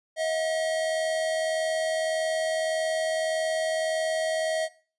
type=tone pair together; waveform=square; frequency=638 / 719.7 Hz; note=D#5 / F#5; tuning=+43 / -48 cents; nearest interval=major second; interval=209 cents; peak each=-26 / -37 dBFS; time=0.16-4.69 s; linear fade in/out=50 ms; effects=noise-tail reverb RT60 0.4 s tail -19 dB re dry + resampled to 24000 Hz